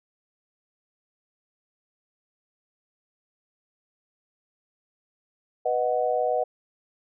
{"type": "chord", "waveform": "sine", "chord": "B major", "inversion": "none", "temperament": "equal", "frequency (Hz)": [493.9, 622.3, 740], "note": ["B4", "D#5", "F#5"], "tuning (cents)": [0, 0, 0], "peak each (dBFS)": -26, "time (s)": [5.65, 6.44], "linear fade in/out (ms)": 10, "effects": []}